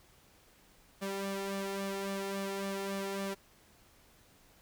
sawtooth tone with flanger, 196.2 Hz, G3, 2 cents sharp, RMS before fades -37 dBFS, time 1.01-3.35 s, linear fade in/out 20 ms, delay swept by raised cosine 1.7 to 2.24 ms, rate 3.6 Hz, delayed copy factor +0.85, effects pink hiss -63 dBFS RMS until 4.61 s

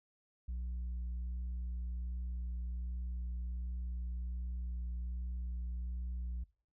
sine tone with vibrato, 60.5 Hz, B1, 35 cents flat, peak -34 dBFS, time 0.48-6.44 s, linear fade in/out 10 ms, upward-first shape sine, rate 1.3 Hz, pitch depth 13 cents each way, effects noise-tail reverb RT60 0.4 s tail -23 dB re dry + tanh soft clip ceiling -36 dBFS

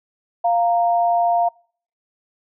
sine tone pair together, 696.4 / 929 Hz, F5 / A#5, -5 / -6 cents, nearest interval perfect fourth, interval 499 cents, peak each -15 / -23 dBFS, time 0.44-1.49 s, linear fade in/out 10 ms, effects noise-tail reverb RT60 0.5 s tail -26 dB re dry

